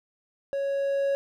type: tone with level ramp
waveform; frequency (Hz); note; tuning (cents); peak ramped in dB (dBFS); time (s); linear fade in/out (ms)
triangle; 554.4; C#5; 0; -24 to -20; 0.53-1.15; 0
effects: none